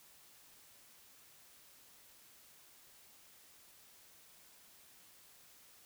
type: silence
effects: white hiss -62 dBFS RMS until 5.85 s